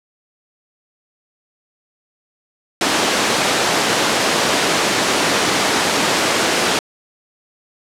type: band-pass noise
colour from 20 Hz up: pink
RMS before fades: -17 dBFS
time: 2.81-6.79 s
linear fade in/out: 2 ms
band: 290 to 7500 Hz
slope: 12 dB/octave
effects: low-pass 12000 Hz 12 dB/octave